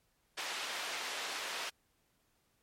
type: band-pass noise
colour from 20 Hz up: white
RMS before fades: -40 dBFS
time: 0.37-1.7 s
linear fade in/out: 10 ms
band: 470 to 3800 Hz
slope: 12 dB/octave
effects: pink hiss -75 dBFS RMS until 2.62 s + MP3 64 kbps